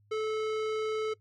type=tone with tanh clipping; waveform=sine; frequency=434.6 Hz; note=A4; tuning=21 cents flat; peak=-31 dBFS; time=0.11-1.14 s; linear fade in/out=10 ms; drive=18 dB; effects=noise-tail reverb RT60 0.1 s tail -21 dB re dry + added 103 Hz sine -62 dBFS peak until 1.2 s